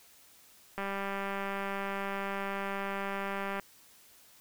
click train, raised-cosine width 0.5 ms, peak -21 dBFS, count 556, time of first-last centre 0.78-3.597 s, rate 197 Hz, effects white hiss -59 dBFS RMS until 4.4 s

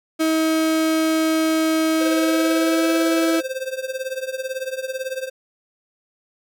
35% pulse tone with pitch glide, 318.8 to 327.6 Hz, D#4 to E4, +42 to -11 cents, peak -15 dBFS, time 0.19-3.41 s, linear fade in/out 20 ms, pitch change +47 cents, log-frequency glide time 1.91-2.97 s
square tone with tremolo, 523.3 Hz, C5, in tune, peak -22 dBFS, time 2-5.3 s, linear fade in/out 20 ms, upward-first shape triangle, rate 18 Hz, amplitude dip 90%
effects none

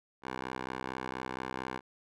10% pulse tone with band-pass filter, 64.3 Hz, C2, 30 cents flat, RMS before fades -39 dBFS, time 0.22-1.81 s, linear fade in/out 50 ms, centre 1100 Hz, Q 0.83, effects none

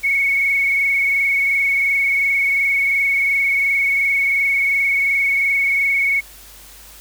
sine tone with frequency modulation, 2214 Hz, C#7, 3 cents flat, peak -14 dBFS, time 0.03-6.21 s, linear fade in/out 20 ms, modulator 22.8 Hz, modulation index 1.6, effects added 50 Hz sine -46 dBFS peak until 7 s + white hiss -42 dBFS RMS until 7 s

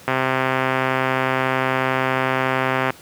click train, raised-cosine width 0.5 ms, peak -4 dBFS, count 371, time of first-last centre 0.08-2.904 s, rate 131 Hz, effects pink hiss -44 dBFS RMS until 3.01 s + high-pass 100 Hz 12 dB/octave

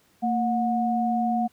sine tone pair together, 228.6 / 727 Hz, A#3 / F#5, -34 / -31 cents, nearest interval octave + minor sixth, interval 2003 cents, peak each -24 dBFS, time 0.22-1.48 s, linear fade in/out 20 ms, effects pink hiss -62 dBFS RMS until 1.52 s + high-pass 80 Hz 12 dB/octave

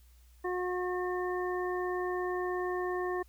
harmonic tone, 361.7 Hz, F#4, 39 cents flat, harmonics 1 / 2 / 3 / 5, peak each -32 / -39 / -39 / -41 dBFS, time 0.44-3.23 s, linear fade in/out 10 ms, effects added 60 Hz sine -56 dBFS peak until 3.28 s + white hiss -68 dBFS RMS until 3.28 s

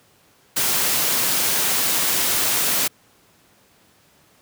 white noise, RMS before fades -20 dBFS, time 0.56-2.88 s, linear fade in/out 10 ms, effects pink hiss -56 dBFS RMS until 4.41 s + high-pass 100 Hz 12 dB/octave

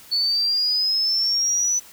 sine exponential sweep, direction up, 4435 to 6000 Hz, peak -18 dBFS, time 0.11-1.8 s, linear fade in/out 20 ms, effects white hiss -46 dBFS RMS until 1.92 s

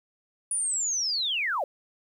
sine linear sweep, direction down, 9790 to 508 Hz, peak -25 dBFS, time 0.51-1.64 s, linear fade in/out 2 ms, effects 10-bit

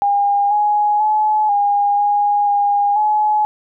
sine tone with pitch steps, 809 / 834 / 854 / 814 / 821 / 814 / 848 Hz, G#5 / G#5 / G#5 / G#5 / G#5 / G#5 / G#5, -46 / +7 / +48 / -35 / -20 / -35 / +36 cents, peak -12 dBFS, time 0.02-3.45 s, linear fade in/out 0 ms, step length 490 ms, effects none

